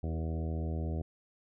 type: harmonic tone with a mistuned harmonic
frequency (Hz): 80.5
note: E2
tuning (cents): -41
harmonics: 1 / 2 / 3 / 4 / 5 / 6 / 7 / 8 / 9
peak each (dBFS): -33 / -39 / -43 / -45 / -47 / -49 / -50 / -51 / -52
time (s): 0.03-1.02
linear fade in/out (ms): 5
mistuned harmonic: 5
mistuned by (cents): -18
effects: none